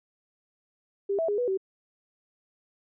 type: tone with pitch steps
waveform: sine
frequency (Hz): 398.2 / 655 / 411.8 / 489.5 / 382.8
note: G4 / E5 / G#4 / B4 / G4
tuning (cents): +27 / -11 / -15 / -15 / -41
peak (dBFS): -24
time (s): 1.09-1.575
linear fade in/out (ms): 10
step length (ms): 97
effects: none